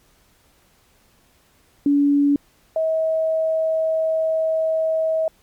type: tone pair in turn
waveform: sine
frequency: 285.4 / 640.7 Hz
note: D4 / E5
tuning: -49 / -49 cents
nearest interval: octave + major second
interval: 1400 cents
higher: second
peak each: -13 / -17 dBFS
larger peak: first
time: 1.86-2.36 / 2.76-5.28 s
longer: second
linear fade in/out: 2 ms
effects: pink hiss -58 dBFS RMS until 5.42 s + MP3 96 kbps